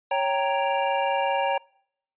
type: chord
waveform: square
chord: G diminished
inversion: second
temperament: equal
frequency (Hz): 554.4 / 784 / 932.3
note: Db5 / G5 / Bb5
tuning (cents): 0 / 0 / 0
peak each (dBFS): -27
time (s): 0.11-1.58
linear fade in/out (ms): 5
effects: noise-tail reverb RT60 0.7 s tail -26 dB re dry + resampled to 8000 Hz